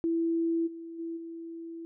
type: tone with level steps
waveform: sine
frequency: 331.8 Hz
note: E4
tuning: 11 cents sharp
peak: -25 / -39 / -33 / -38 dBFS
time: 0.04-1.85 s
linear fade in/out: 0 ms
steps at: 0.66 / 0.98 / 1.16 s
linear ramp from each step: 20 ms
effects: none